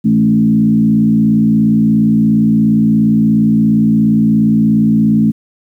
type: tone with frequency modulation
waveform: sine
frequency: 215.9 Hz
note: A3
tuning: 33 cents flat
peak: -7 dBFS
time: 0.04-5.32 s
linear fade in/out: 20 ms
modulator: 57.1 Hz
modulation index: 0.92
effects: 8-bit